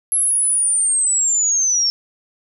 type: linear sweep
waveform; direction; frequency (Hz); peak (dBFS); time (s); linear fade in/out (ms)
sine; down; 11130 to 5390; -14; 0.12-1.9; 0
effects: none